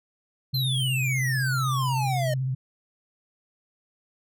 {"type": "tone with vibrato", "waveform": "sine", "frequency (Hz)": 130.81, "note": "C3", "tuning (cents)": 0, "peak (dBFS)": -24, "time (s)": [0.53, 2.55], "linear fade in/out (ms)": 10, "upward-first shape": "sine", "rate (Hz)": 16, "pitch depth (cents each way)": 44}
{"type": "exponential sweep", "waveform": "square", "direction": "down", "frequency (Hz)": [4200, 600], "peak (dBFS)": -27, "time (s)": [0.54, 2.34], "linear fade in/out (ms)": 5}
{"effects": []}